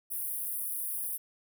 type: high-pass noise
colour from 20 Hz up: pink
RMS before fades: -35 dBFS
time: 0.1-1.18 s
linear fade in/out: 20 ms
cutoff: 9500 Hz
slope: 96 dB/octave
effects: none